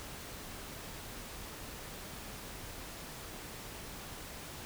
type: silence
effects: pink hiss -46 dBFS RMS until 4.65 s